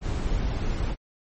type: noise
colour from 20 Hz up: brown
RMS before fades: -26 dBFS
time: 0.01-0.96 s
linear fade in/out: 50 ms
effects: MP3 32 kbps